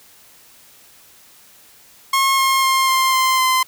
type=tone with pitch steps; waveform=sawtooth; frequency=1080 / 1070.7 / 1061.4 / 1052.3 / 1043.2 / 1034.2 Hz; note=C#6 / C6 / C6 / C6 / C6 / C6; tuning=-45 / +40 / +24 / +10 / -5 / -20 cents; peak=-10 dBFS; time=2.13-3.63 s; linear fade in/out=5 ms; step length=250 ms; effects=white hiss -48 dBFS RMS until 3.67 s